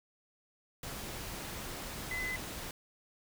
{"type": "tone in noise", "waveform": "sine", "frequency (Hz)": 2023, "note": "B6", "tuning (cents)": 41, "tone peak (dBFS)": -35, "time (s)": [2.11, 2.36], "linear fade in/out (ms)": 2, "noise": "pink", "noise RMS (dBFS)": -42, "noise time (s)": [0.83, 2.71], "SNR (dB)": 4, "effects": []}